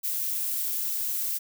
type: noise with amplitude modulation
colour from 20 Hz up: violet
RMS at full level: -28 dBFS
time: 0.03-1.39 s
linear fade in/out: 20 ms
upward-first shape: sine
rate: 218 Hz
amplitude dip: 25%
effects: none